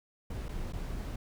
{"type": "noise with dropouts", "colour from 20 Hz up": "brown", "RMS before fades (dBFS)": -37, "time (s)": [0.3, 1.16], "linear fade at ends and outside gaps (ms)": 5, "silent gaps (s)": [[0.485, 0.49], [0.725, 0.733]], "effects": []}